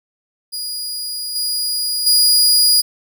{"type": "tone with level steps", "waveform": "sawtooth", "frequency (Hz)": 4890, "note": "D#8", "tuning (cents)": -31, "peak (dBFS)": [-20, -15, -7], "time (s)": [0.52, 2.82], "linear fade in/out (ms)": 20, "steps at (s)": [1.35, 2.06], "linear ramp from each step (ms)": 10, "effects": []}